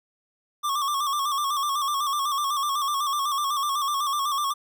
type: tone with vibrato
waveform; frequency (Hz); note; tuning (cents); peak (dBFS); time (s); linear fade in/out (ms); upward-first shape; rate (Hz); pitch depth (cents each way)
square; 1142; D6; -49; -24; 0.63-4.54; 20; square; 8; 65
effects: none